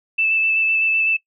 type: tone with vibrato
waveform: sine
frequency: 2637 Hz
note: E7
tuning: in tune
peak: -15 dBFS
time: 0.18-1.17 s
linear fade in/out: 10 ms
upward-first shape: square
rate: 7.9 Hz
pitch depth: 10 cents each way
effects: noise-tail reverb RT60 0.1 s tail -19 dB re dry